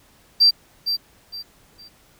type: tone with echo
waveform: triangle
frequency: 4700 Hz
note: D8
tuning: 1 cent sharp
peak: -7 dBFS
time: 0.4-0.51 s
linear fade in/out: 20 ms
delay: 460 ms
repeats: 3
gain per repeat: -11 dB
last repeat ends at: 1.89 s
effects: tanh soft clip ceiling -8 dBFS + pink hiss -55 dBFS RMS until 2.19 s